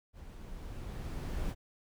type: noise with level ramp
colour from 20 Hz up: brown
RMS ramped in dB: -49 to -34 dBFS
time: 0.13-1.55 s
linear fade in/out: 50 ms
effects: none